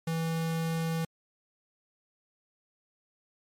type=tone; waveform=square; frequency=163.7 Hz; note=E3; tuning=12 cents flat; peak=-29 dBFS; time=0.07-1.05 s; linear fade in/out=5 ms; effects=MP3 64 kbps